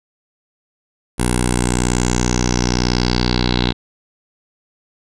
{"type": "tone with low-pass filter sweep", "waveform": "10% pulse", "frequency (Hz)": 61, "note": "B1", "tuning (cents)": -21, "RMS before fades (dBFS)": -17, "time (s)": [1.18, 3.73], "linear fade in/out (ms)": 20, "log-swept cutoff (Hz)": [10000, 3800], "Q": 5.8, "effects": []}